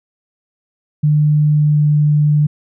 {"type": "tone with pitch glide", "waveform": "sine", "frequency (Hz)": [150, 149.05], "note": ["D3", "D3"], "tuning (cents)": [37, 26], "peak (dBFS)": -9, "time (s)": [1.03, 2.47], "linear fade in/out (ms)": 10, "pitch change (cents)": -11, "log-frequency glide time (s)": [1.54, 1.84], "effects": []}